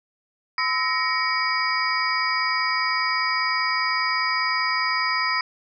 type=tone cluster; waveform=sine; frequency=1022 / 1299 / 1877 / 2255 / 4900 Hz; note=C6 / E6 / A#6 / C#7 / D#8; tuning=-41 / -26 / +11 / +29 / -27 cents; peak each=-27 dBFS; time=0.58-5.41 s; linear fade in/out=2 ms; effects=none